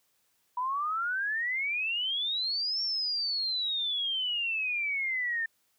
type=exponential two-way sweep; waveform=sine; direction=up then down; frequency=974 to 5500 to 1792 Hz; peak=-28 dBFS; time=0.57-5.46 s; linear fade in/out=5 ms; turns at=2.82 s; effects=white hiss -72 dBFS RMS until 5.78 s + high-pass 60 Hz 12 dB/octave